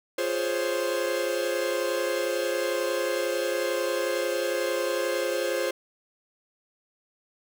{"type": "chord", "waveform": "45% pulse", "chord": "Db major seventh", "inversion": "first", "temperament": "equal", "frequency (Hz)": [349.2, 415.3, 523.3, 554.4], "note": ["F4", "Ab4", "C5", "Db5"], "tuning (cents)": [0, 0, 0, 0], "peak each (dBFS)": [-32, -33, -28, -33], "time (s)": [0.18, 5.71], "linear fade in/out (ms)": 5, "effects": []}